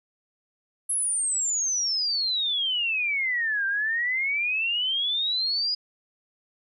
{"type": "exponential two-way sweep", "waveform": "sine", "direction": "down then up", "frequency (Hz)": [10920, 1568, 4966], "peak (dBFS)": -23, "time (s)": [0.89, 5.75], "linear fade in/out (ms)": 10, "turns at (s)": 3.66, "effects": []}